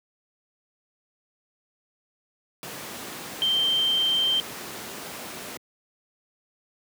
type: tone in noise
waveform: sine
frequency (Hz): 3136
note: G7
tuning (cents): 0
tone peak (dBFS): -20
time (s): 3.42-4.4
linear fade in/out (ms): 0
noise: pink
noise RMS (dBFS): -36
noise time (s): 2.63-5.57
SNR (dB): +13
effects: high-pass 200 Hz 12 dB/octave